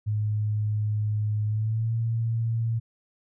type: tone with pitch glide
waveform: sine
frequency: 106.1 to 114.37 Hz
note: G#2 to A#2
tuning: +38 to -33 cents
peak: -23 dBFS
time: 0.06-2.8 s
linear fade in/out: 20 ms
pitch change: +129 cents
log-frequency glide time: 1.46-1.93 s
effects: none